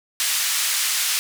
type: band-pass noise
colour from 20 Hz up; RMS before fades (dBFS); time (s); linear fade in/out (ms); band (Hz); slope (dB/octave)
white; -22; 0.2-1.19; 0; 1600 to 10000; 12
effects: none